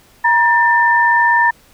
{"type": "tone pair together", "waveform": "sine", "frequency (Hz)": [947.2, 1788], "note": ["A#5", "A6"], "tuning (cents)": [27, 27], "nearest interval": "major seventh", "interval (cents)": 1100, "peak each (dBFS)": -12, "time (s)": [0.24, 1.51], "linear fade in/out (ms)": 10, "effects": ["pink hiss -49 dBFS RMS until 1.73 s"]}